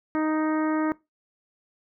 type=harmonic tone; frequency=311.1 Hz; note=D#4; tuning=in tune; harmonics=1 / 2 / 3 / 4 / 5 / 6 / 7; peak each=-23 / -32 / -33 / -34 / -39 / -40 / -45 dBFS; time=0.15-0.92 s; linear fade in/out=0 ms; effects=noise-tail reverb RT60 0.2 s tail -20 dB re dry